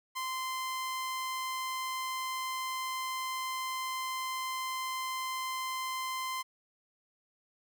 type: tone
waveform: sawtooth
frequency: 1038 Hz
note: C6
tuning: 14 cents flat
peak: -30 dBFS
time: 0.15-6.43 s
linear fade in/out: 20 ms
effects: none